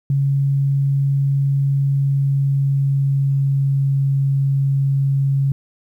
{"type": "tone with pitch glide", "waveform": "sine", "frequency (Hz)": [138.59, 137.47], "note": ["C#3", "C#3"], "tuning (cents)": [0, -14], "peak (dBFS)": -14, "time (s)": [0.1, 5.52], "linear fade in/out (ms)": 2, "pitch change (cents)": -14, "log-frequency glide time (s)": [1.81, 4.04], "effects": ["9-bit"]}